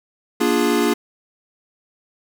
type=chord; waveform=square; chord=Bb dominant seventh; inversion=none; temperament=equal with one note detuned; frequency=237 / 293.7 / 349.2 / 415.3 Hz; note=Bb3 / D4 / F4 / Ab4; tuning=+29 / 0 / 0 / 0 cents; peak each=-22 dBFS; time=0.4-0.94 s; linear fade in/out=10 ms; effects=none